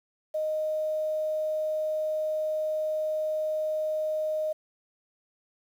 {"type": "tone with quantisation", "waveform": "sine", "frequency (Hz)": 620, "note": "D#5", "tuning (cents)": -6, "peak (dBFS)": -26, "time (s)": [0.34, 4.53], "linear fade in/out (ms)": 10, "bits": 9, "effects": []}